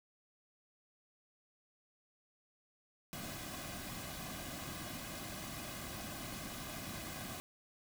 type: noise with comb filter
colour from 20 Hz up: pink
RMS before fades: -45 dBFS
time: 3.13-7.4 s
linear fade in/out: 0 ms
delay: 2.2 ms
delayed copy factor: -0.65
effects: none